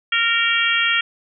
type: harmonic tone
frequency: 462.7 Hz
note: A#4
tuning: 13 cents flat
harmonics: 3 / 4 / 5 / 6 / 7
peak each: -22 / -22 / -22 / -22 / -22 dBFS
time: 0.12-1.01 s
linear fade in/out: 5 ms
effects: none